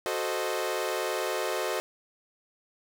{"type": "chord", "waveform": "sawtooth", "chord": "F# diminished seventh", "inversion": "none", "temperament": "equal", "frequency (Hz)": [370, 440, 523.3, 622.3], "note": ["F#4", "A4", "C5", "Eb5"], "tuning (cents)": [0, 0, 0, 0], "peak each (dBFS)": -30, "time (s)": [0.06, 1.8], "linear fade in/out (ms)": 0, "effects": []}